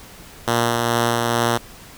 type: tone with tremolo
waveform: 5% pulse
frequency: 117.9 Hz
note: A#2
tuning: 20 cents sharp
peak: -5 dBFS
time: 0.47-1.58 s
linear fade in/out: 10 ms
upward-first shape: sine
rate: 2.3 Hz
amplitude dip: 25%
effects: pink hiss -42 dBFS RMS until 1.97 s